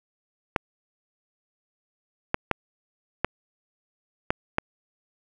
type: clicks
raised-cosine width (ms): 0.5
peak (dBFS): -6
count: 6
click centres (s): 0.562 / 2.344 / 2.513 / 3.246 / 4.305 / 4.584
effects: 8-bit